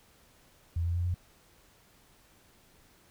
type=tone with pitch steps; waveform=sine; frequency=84.2 / 85.77 / 87.37 / 89 Hz; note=E2 / F2 / F2 / F2; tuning=+37 / -31 / +1 / +33 cents; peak=-27 dBFS; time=0.76-1.144 s; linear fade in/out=5 ms; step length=96 ms; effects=pink hiss -62 dBFS RMS until 3.1 s